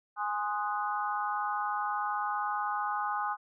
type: chord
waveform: sine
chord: Ab dominant seventh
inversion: none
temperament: equal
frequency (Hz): 830.6 / 1046.5 / 1244.5 / 1480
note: Ab5 / C6 / Eb6 / Gb6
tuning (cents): 0 / 0 / 0 / 0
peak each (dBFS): -33 / -37 / -34 / -39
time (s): 0.16-3.37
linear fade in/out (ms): 50
effects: none